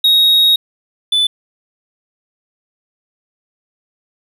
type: tone pair in turn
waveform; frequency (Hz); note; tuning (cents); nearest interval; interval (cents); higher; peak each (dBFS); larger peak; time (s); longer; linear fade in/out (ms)
triangle; 3770 / 3492; A#7 / A7; +19 / -14; minor second; 133; first; -6 / -9; first; 0.04-0.56 / 1.12-1.27; first; 5
effects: none